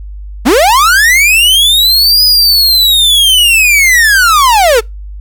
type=linear two-way sweep; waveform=45% pulse; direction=up then down; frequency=196 to 5010 to 417 Hz; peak=-4 dBFS; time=0.45-4.81 s; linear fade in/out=20 ms; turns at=2.24 s; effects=noise-tail reverb RT60 0.2 s tail -25 dB re dry + added 50 Hz sine -22 dBFS peak until 5.2 s